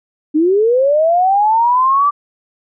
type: linear sweep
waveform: sine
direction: up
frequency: 293.7 to 1175 Hz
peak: -9 dBFS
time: 0.34-2.11 s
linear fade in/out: 20 ms
effects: none